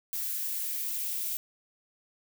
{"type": "noise with high-pass filter sweep", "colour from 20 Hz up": "violet", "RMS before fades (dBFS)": -33, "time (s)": [0.13, 1.37], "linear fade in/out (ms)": 0, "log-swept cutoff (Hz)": [1500, 2400], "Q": 1.5, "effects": []}